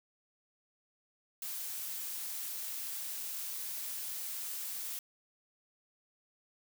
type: noise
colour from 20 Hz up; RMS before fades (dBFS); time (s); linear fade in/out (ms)
blue; -40; 1.42-4.99; 2
effects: none